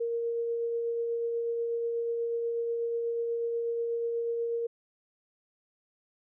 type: tone with tremolo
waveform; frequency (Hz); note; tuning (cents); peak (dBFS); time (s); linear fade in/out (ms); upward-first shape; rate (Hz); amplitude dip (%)
sine; 466.2; A#4; 0; -27; 0-4.67; 10; triangle; 8.2; 25
effects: none